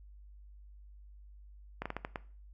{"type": "slowing click train", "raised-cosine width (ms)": 0.5, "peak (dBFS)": -21, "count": 6, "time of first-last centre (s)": [1.82, 2.158], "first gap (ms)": 36, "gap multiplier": 1.32, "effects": ["noise-tail reverb RT60 0.4 s tail -18 dB re dry", "added 50 Hz sine -51 dBFS peak until 2.53 s"]}